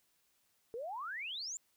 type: exponential sweep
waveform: sine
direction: up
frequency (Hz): 436.7 to 7459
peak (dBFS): -39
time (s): 0.74-1.57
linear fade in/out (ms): 0
effects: white hiss -75 dBFS RMS until 1.76 s